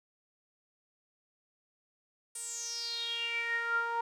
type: tone with band-pass filter sweep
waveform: sawtooth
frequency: 466.2 Hz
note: A#4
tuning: in tune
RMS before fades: -35 dBFS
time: 2.35-4.01 s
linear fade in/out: 5 ms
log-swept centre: 9100 to 1000 Hz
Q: 8.9
effects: none